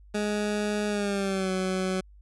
20% pulse tone with pitch glide, 208.8 to 187.1 Hz, G#3 to F#3, +10 to +20 cents, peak -21 dBFS, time 0.14-2.01 s, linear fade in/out 10 ms, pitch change -190 cents, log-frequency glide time 0.88-1.51 s, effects added 50 Hz sine -49 dBFS peak until 2.21 s + resampled to 24000 Hz

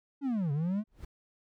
triangle linear two-way sweep, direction down then up, 291.2 to 137 to 220.4 Hz, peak -26 dBFS, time 0.21-0.84 s, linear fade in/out 50 ms, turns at 0.52 s
brown noise with exponential growth, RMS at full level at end -39 dBFS, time 0.87-1.05 s, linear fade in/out 5 ms, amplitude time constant 37 ms
effects none

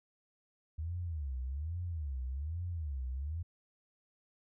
sine tone with vibrato, 75 Hz, D2, 37 cents sharp, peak -35 dBFS, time 0.78-3.43 s, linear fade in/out 10 ms, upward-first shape sine, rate 1.2 Hz, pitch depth 290 cents each way, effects none

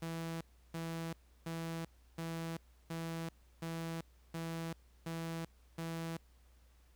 sawtooth tone bursts, 164.81 Hz, E3, in tune, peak -35 dBFS, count 9, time 0.02-6.17 s, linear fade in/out 5 ms, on 390 ms, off 330 ms, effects added 60 Hz sine -62 dBFS peak until 6.95 s + pink hiss -72 dBFS RMS until 6.95 s

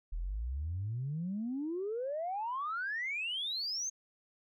sine exponential sweep, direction up, 38.11 to 6510 Hz, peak -33 dBFS, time 0.12-3.9 s, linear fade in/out 10 ms, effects tanh soft clip ceiling -29 dBFS

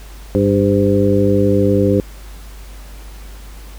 harmonic tone with a mistuned harmonic, 99.5 Hz, G2, 26 cents sharp, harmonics 1 / 2 / 3 / 4 / 5, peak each -17 / -17 / -17 / -17 / -17 dBFS, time 0.35-2 s, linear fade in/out 0 ms, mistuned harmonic 5, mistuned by +42 cents, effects added 50 Hz sine -32 dBFS peak until 3.78 s + pink hiss -42 dBFS RMS until 3.78 s

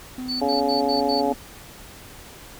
triangle tone with vibrato, 254.7 Hz, C4, 46 cents flat, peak -27 dBFS, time 0.18-1.34 s, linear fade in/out 2 ms, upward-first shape sine, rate 20 Hz, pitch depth 8 cents each way
sine tone bursts, 4492 Hz, C#8, 22 cents sharp, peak -25 dBFS, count 5, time 0.28-1.214 s, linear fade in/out 20 ms, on 130 ms, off 71 ms
harmonic tone, 140.9 Hz, C#3, 29 cents sharp, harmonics 2 / 3 / 4 / 5 / 6, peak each -26 / -26 / -26 / -26 / -26 dBFS, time 0.41-1.33 s, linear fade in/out 10 ms
effects pink hiss -43 dBFS RMS until 2.59 s

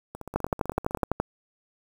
two click trains, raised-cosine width 1 ms, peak -23 / -9 dBFS, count 15 / 11, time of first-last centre 0.15-1.036 / 0.36-1.2 s, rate 15.8 / 11.9 Hz, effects 7-bit

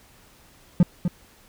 triangle tone with echo, 176.2 Hz, F3, 16 cents sharp, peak -9 dBFS, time 0.8-0.83 s, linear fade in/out 2 ms, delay 250 ms, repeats 1, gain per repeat -8 dB, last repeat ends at 1.08 s, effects pink hiss -54 dBFS RMS until 1.48 s

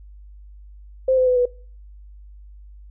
sine tone with pitch steps, 522 / 511.8 / 501.9 / 492.1 Hz, C5 / C5 / B4 / B4, -4 / -38 / +28 / -6 cents, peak -14 dBFS, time 1.08-1.456 s, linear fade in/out 5 ms, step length 94 ms, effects noise-tail reverb RT60 0.4 s tail -21 dB re dry + added 50 Hz sine -40 dBFS peak until 2.9 s

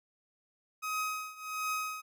30% pulse tone with tremolo, 1263 Hz, D#6, 26 cents sharp, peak -28 dBFS, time 0.82-2.02 s, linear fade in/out 20 ms, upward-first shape triangle, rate 1.4 Hz, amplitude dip 90%, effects none

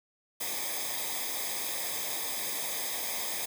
white noise with comb filter, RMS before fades -34 dBFS, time 0.4-3.46 s, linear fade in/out 10 ms, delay 0.7 ms, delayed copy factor -0.8, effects none

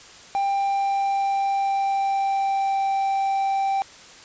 triangle tone with pitch glide, 792 to 782 Hz, G5 to G5, +18 to -4 cents, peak -18 dBFS, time 0.35-3.82 s, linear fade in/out 0 ms, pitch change -22 cents, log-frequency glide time 0.46-2.88 s, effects white hiss -45 dBFS RMS until 4.24 s + resampled to 16000 Hz

